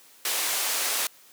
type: band-pass noise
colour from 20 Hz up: white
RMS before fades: -27 dBFS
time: 0.25-1.07 s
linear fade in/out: 2 ms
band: 450 to 13000 Hz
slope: 12 dB/octave
effects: white hiss -54 dBFS RMS until 1.32 s + high-pass 200 Hz 12 dB/octave